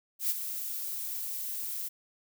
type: noise with ADSR envelope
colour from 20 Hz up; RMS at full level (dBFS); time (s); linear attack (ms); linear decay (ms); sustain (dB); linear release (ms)
violet; -27; 0.19-1.89; 110; 29; -9; 16
effects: none